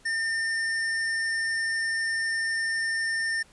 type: tone with hard clipping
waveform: sine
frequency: 1808 Hz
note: A6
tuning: 47 cents sharp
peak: -27 dBFS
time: 0.05-3.43 s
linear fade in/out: 10 ms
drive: 14 dB
effects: pink hiss -57 dBFS RMS until 3.52 s + resampled to 24000 Hz